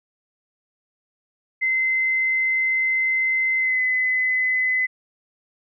sine tone with pitch glide, 2062 to 2023 Hz, C7 to B6, -26 to +41 cents, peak -18 dBFS, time 1.61-4.87 s, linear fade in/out 20 ms, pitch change -33 cents, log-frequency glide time 3.58-3.83 s, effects none

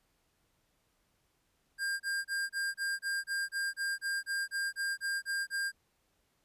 square tone bursts, 1603 Hz, G6, 38 cents sharp, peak -32 dBFS, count 16, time 1.78-5.72 s, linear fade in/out 50 ms, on 220 ms, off 28 ms, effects pink hiss -75 dBFS RMS until 6.44 s + resampled to 32000 Hz

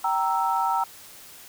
sine chord, E diminished, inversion first, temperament equal with one note detuned, 775.4 / 932.3 / 1318.5 Hz, G5 / Bb5 / E6, -19 / 0 / 0 cents, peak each -26 / -24 / -27 dBFS, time 0.04-0.84 s, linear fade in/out 5 ms, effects white hiss -46 dBFS RMS until 1.48 s

